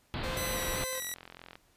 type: low-pass noise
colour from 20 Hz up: pink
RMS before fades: -36 dBFS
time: 0.14-0.84 s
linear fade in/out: 0 ms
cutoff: 4600 Hz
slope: 96 dB/octave
type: tone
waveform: sawtooth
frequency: 519 Hz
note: C5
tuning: 14 cents flat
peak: -33 dBFS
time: 0.23-1 s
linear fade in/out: 10 ms
type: tone with vibrato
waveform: 5% pulse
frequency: 1975.5 Hz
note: B6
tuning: in tune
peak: -25 dBFS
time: 0.37-1.14 s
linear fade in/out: 0 ms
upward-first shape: square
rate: 2.6 Hz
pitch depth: 28 cents each way
type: click train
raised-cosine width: 0.3 ms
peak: -30 dBFS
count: 28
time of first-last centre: 0.93-1.555 s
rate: 43.2 Hz
effects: pink hiss -67 dBFS RMS until 1.76 s + resampled to 32000 Hz